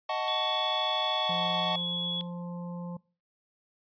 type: chord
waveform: square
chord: D# half-diminished seventh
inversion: none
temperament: equal with one note detuned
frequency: 622.3 / 740 / 880 / 1116.4 Hz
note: D#5 / F#5 / A5 / C#6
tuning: 0 / 0 / 0 / +12 cents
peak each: -35 dBFS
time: 0.09-1.76 s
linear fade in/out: 5 ms
type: tone with pitch glide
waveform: sine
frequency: 3402 to 3373 Hz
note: G#7 to G#7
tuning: +41 to +26 cents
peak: -30 dBFS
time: 0.28-2.21 s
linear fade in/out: 0 ms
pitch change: -15 cents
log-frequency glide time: 1.13-1.44 s
type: harmonic tone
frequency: 174.61 Hz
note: F3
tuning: in tune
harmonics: 1 / 3 / 5 / 6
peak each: -35 / -45 / -49 / -51 dBFS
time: 1.29-2.97 s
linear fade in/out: 5 ms
effects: noise-tail reverb RT60 0.4 s tail -24 dB re dry + resampled to 11025 Hz